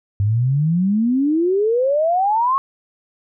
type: exponential sweep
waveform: sine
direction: up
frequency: 98 to 1108.7 Hz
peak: -14 dBFS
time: 0.2-2.58 s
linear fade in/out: 0 ms
effects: none